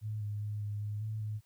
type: tone with pitch steps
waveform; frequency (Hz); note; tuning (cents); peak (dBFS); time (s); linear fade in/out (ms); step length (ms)
sine; 107.3 / 104 / 104.9 / 103.7 / 104.6 / 108.8 / 106.7; A2 / G#2 / G#2 / G#2 / G#2 / A2 / G#2; -43 / +3 / +18 / -2 / +13 / -19 / +47; -34; 0.01-1.41; 50; 200
effects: white hiss -72 dBFS RMS until 1.45 s